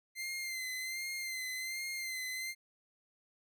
sawtooth tone with vibrato, 2080 Hz, C7, 11 cents flat, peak -34 dBFS, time 0.15-2.55 s, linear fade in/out 50 ms, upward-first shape sine, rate 1.3 Hz, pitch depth 41 cents each way, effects none

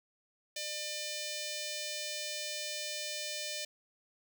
5% pulse tone with notch filter, 600 Hz, D5, 37 cents sharp, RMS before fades -39 dBFS, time 0.56-3.65 s, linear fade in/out 5 ms, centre 1200 Hz, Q 0.89, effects none

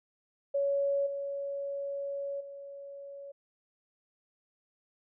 sine tone with level steps, 560 Hz, C#5, 18 cents sharp, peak -26 / -33 / -42 dBFS, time 0.54-3.32 s, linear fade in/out 10 ms, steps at 1.06 / 2.4 s, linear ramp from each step 10 ms, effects none

